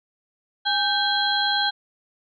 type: harmonic tone with a mistuned harmonic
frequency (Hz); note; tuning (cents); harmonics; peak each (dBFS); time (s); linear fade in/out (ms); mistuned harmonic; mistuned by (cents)
819; G#5; -24; 1 / 2 / 4 / 5; -25 / -25 / -25 / -25; 0.65-1.71; 20; 2; -90
effects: none